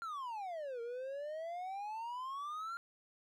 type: exponential two-way sweep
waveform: triangle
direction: down then up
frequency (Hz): 1400 to 460 to 1400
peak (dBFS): -38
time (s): 0.02-2.77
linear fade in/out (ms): 0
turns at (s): 0.81
effects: none